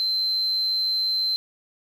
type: tone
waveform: sine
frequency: 4097 Hz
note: C8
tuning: 37 cents flat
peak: -20 dBFS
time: 0-1.36 s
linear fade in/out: 0 ms
effects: tanh soft clip ceiling -16 dBFS + 8-bit